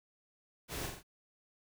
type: noise with echo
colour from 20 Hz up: pink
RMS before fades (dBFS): -41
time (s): 0.68-0.9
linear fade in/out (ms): 50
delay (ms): 44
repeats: 3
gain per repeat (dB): -4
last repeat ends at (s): 1.032
effects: none